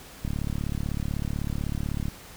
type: click train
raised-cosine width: 5 ms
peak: -17 dBFS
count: 67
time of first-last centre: 0.25-2.083 s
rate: 36 Hz
effects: pink hiss -46 dBFS RMS until 2.36 s